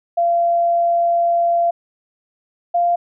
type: tone pair in turn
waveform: sine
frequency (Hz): 686 / 694.8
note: F5 / F5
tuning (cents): -31 / -9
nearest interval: unison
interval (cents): 22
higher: second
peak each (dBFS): -13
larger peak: neither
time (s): 0.17-1.71 / 2.74-2.96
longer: first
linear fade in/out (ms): 10
effects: none